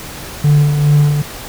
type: tone with tremolo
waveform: triangle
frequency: 146.83 Hz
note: D3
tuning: in tune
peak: -3 dBFS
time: 0.44-1.22 s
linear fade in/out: 5 ms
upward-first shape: sine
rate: 2.4 Hz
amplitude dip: 55%
effects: tanh soft clip ceiling -1 dBFS + pink hiss -29 dBFS RMS until 1.48 s